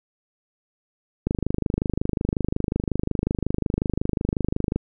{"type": "click train", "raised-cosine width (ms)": 3, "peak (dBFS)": -9, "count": 90, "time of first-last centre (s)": [1.27, 4.76], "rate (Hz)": 25.5, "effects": []}